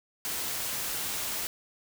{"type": "noise", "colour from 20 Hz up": "white", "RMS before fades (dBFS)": -33, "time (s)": [0.25, 1.47], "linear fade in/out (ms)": 0, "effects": []}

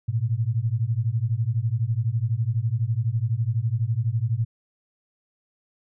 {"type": "beating tone pair", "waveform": "sine", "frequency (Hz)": [108.4, 120.4], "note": ["A2", "B2"], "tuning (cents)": [-25, -44], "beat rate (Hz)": 12, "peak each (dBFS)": -24, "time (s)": [0.08, 4.45], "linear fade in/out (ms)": 10, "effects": []}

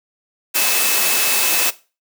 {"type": "tone in noise", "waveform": "sine", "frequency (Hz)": 2600, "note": "E7", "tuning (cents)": -24, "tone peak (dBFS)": -24, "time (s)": [0.54, 1.71], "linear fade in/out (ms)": 20, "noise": "white", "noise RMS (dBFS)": -17, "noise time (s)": [0.54, 1.71], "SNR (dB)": -10, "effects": ["noise-tail reverb RT60 0.3 s tail -17 dB re dry", "high-pass 300 Hz 12 dB/octave"]}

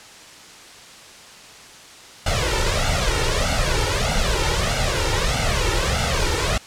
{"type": "noise with flanger", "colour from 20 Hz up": "pink", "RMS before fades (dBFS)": -20, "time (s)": [2.26, 6.58], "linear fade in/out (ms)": 5, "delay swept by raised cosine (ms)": [1.4, 2.22], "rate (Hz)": 1.6, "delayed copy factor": 0.8, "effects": ["white hiss -42 dBFS RMS until 6.66 s", "low-pass 7000 Hz 12 dB/octave"]}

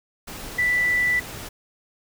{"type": "tone in noise", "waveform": "sine", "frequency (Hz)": 1975.5, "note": "B6", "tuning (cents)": 0, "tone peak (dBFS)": -18, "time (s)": [0.58, 1.2], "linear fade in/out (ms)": 10, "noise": "pink", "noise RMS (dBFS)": -36, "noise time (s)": [0.27, 1.49], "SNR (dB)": 15, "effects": []}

